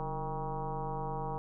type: tone with frequency modulation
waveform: sine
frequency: 464.6 Hz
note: A#4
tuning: 6 cents flat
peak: -33 dBFS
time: 0-1.38 s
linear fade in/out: 0 ms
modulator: 163 Hz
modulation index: 3.5
effects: none